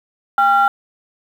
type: tone pair together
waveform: sine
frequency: 801.7 / 1376 Hz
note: G5 / F6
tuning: +39 / -26 cents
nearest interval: major sixth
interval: 935 cents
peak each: -12 dBFS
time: 0.38-0.68 s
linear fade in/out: 2 ms
effects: tanh soft clip ceiling -5 dBFS + 7-bit